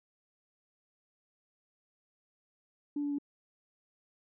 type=tone with pitch steps; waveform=sine; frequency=290.4 / 288.1 / 285.7 Hz; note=D4 / D4 / D4; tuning=-19 / -33 / -48 cents; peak=-30 dBFS; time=2.96-3.185 s; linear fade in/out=5 ms; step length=75 ms; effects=tanh soft clip ceiling -26 dBFS